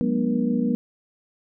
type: tone cluster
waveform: sine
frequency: 182.6 / 208.4 / 242.6 / 297.3 / 477.4 Hz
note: F#3 / G#3 / B3 / D4 / A#4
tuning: -23 / +6 / -31 / +21 / +41 cents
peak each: -28 / -26 / -22 / -31 / -31 dBFS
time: 0.01-0.75 s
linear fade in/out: 0 ms
effects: none